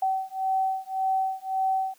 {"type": "beating tone pair", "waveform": "sine", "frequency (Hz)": [763, 764.8], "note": ["G5", "G5"], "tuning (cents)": [-47, -43], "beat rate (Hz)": 1.8, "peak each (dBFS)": -27, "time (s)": [0.02, 1.94], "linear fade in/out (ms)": 5, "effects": ["white hiss -60 dBFS RMS until 1.98 s", "high-pass 100 Hz 12 dB/octave"]}